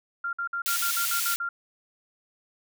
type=tone bursts; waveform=sine; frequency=1390 Hz; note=F6; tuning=9 cents flat; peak=-27 dBFS; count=9; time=0.24-1.49 s; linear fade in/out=5 ms; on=90 ms; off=55 ms
type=high-pass noise; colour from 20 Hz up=white; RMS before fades=-28 dBFS; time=0.66-1.36 s; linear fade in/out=0 ms; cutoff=2100 Hz; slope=12 dB/octave
effects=none